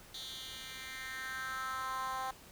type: tone with high-pass filter sweep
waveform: 10% pulse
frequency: 261.6 Hz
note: C4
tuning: in tune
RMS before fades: -41 dBFS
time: 0.14-2.31 s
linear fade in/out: 5 ms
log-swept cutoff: 3700 to 840 Hz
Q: 3.7
effects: pink hiss -56 dBFS RMS until 2.51 s